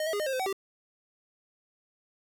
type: tone with pitch steps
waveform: square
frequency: 618 / 645 / 410.3 / 612 / 534 / 515 / 758 / 390.2 Hz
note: D#5 / E5 / G#4 / D#5 / C5 / C5 / F#5 / G4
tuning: -12 / -38 / -21 / -29 / +35 / -28 / +42 / -8 cents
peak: -29 dBFS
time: 0-0.528 s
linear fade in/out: 2 ms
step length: 66 ms
effects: none